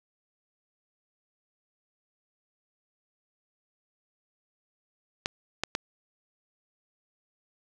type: clicks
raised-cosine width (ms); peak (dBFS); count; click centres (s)
0.2; -10; 3; 5.259 / 5.636 / 5.751
effects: none